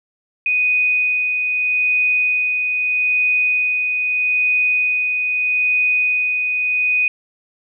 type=tone with tremolo; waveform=sine; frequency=2489 Hz; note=D#7; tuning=in tune; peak=-13 dBFS; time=0.46-7.08 s; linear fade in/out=2 ms; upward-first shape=sine; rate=0.79 Hz; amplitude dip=35%; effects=none